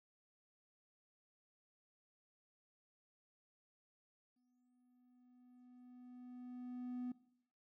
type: tone with exponential growth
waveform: triangle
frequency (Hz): 248.3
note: B3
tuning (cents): +9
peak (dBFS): -37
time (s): 4.36-7.12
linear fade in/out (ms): 5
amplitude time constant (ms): 600
effects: noise-tail reverb RT60 0.7 s tail -20 dB re dry + tanh soft clip ceiling -34 dBFS